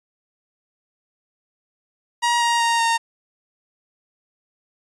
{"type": "tone with pitch steps", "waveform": "sawtooth", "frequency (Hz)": [950, 940.2, 930.4, 920.8], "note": ["A#5", "A#5", "A#5", "A#5"], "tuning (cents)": [33, 15, -4, -22], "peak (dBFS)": -13, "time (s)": [2.22, 2.98], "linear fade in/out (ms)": 20, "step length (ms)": 190, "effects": ["resampled to 22050 Hz"]}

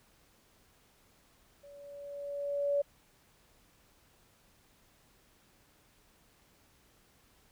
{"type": "tone with level ramp", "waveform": "sine", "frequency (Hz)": 570, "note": "C#5", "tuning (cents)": 48, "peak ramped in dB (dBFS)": [-51, -25], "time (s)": [1.63, 2.82], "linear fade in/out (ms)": 10, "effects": ["pink hiss -66 dBFS RMS until 7.51 s"]}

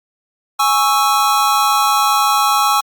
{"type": "chord", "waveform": "square", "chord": "C# minor", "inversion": "second", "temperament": "equal", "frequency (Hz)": [830.6, 1108.7, 1318.5], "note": ["G#5", "C#6", "E6"], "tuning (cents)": [0, 0, 0], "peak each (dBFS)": -17, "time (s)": [0.59, 2.81], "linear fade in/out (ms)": 10, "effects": ["Opus 48 kbps"]}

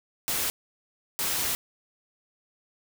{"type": "noise bursts at uneven times", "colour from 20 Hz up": "white", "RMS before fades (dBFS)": -28, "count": 2, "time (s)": [[0.28, 0.5], [1.19, 1.55]], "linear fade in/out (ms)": 0, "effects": []}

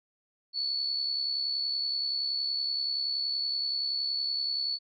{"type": "tone with amplitude modulation", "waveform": "sine", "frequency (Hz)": 4435, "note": "C#8", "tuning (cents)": 0, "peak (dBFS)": -26, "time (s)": [0.53, 4.79], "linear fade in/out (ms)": 50, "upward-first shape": "sine", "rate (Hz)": 70.6, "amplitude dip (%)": 45, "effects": []}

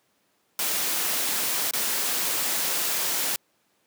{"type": "noise with dropouts", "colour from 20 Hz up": "white", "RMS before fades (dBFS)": -26, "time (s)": [0.59, 3.36], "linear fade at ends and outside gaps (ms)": 1, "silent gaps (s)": [1.71, 1.735], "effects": ["pink hiss -68 dBFS RMS until 3.86 s", "high-pass 200 Hz 12 dB/octave"]}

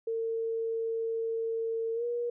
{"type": "tone with pitch glide", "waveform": "sine", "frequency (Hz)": [453.5, 477.7], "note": ["A#4", "A#4"], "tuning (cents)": [-48, 42], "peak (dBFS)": -29, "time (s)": [0.07, 2.3], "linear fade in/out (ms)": 5, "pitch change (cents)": 90, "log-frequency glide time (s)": [1.94, 2.04], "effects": []}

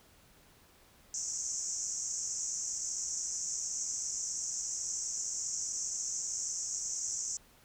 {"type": "band-pass noise", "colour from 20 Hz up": "pink", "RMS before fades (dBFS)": -37, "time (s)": [1.14, 7.37], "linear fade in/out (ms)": 2, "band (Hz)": [5700, 7600], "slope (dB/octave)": 96, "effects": ["pink hiss -62 dBFS RMS until 7.64 s"]}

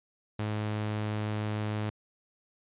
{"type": "tone", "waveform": "sawtooth", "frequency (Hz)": 106.3, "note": "G#2", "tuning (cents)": 41, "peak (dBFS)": -26, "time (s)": [0.39, 1.9], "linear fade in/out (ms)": 5, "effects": ["resampled to 8000 Hz"]}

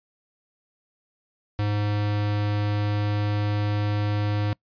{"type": "tone", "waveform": "square", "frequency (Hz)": 103.83, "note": "G#2", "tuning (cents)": 0, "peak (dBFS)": -23, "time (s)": [1.59, 4.53], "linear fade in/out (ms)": 0, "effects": ["noise-tail reverb RT60 0.1 s tail -25 dB re dry", "resampled to 11025 Hz"]}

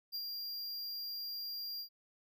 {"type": "tone with ADSR envelope", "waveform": "square", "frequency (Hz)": 4776, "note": "D8", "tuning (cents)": 28, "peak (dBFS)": -37, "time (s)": [0.12, 1.89], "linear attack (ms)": 31, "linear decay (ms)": 61, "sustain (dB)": -3, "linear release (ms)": 87, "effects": []}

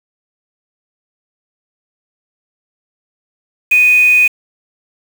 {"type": "tone with quantisation", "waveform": "sine", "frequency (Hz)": 2489, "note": "D#7", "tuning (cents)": 0, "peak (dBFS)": -6, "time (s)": [3.71, 4.28], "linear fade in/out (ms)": 10, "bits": 4, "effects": []}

